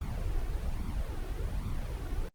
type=noise with flanger; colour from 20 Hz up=brown; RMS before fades=-33 dBFS; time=0.01-2.29 s; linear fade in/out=5 ms; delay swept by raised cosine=0.86 to 2.76 ms; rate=1.2 Hz; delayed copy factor=+0.75; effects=Opus 24 kbps